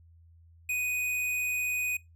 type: tone with hard clipping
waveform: sine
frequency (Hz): 2489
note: D#7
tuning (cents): 0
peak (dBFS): -29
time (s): 0.69-1.97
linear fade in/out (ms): 5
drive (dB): 17
effects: noise-tail reverb RT60 0.2 s tail -22 dB re dry + added 83 Hz sine -54 dBFS peak until 2.15 s